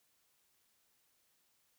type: silence
effects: white hiss -75 dBFS RMS until 1.78 s